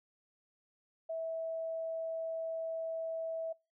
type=tone; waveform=sine; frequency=652 Hz; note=E5; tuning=19 cents flat; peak=-35 dBFS; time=1.09-3.53 s; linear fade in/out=10 ms; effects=noise-tail reverb RT60 0.3 s tail -26 dB re dry